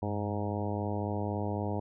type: harmonic tone with a mistuned harmonic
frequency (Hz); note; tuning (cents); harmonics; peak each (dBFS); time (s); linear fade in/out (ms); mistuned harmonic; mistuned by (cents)
103.83; G#2; 0; 1 / 2 / 3 / 4 / 5 / 6 / 7 / 8 / 9; -34 / -37 / -39 / -40 / -41 / -42 / -42 / -43 / -44; 0.02-1.8; 5; 1; -97
effects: none